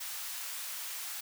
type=high-pass noise; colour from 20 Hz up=white; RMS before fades=-40 dBFS; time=0-1.21 s; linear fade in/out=10 ms; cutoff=930 Hz; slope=12 dB/octave; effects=none